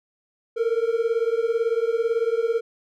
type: beating tone pair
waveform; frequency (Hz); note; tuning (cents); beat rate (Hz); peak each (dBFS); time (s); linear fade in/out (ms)
triangle; 450.8 / 468.8; A4 / A#4; +42 / +10; 18; -21; 0.56-2.61; 20
effects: none